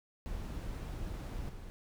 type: noise with level steps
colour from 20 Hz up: brown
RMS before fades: -40 / -46 dBFS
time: 0.26-1.7 s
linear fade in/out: 0 ms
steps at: 1.49 s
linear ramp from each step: 2 ms
effects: none